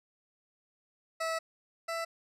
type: tone pair in turn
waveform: 20% pulse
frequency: 651 / 663.9 Hz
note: E5 / E5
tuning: -22 / +12 cents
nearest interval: unison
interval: 34 cents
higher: second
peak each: -26 / -28 dBFS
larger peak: first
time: 1.2-1.39 / 1.88-2.05 s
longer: first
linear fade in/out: 10 ms
effects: low-pass 10000 Hz 12 dB/octave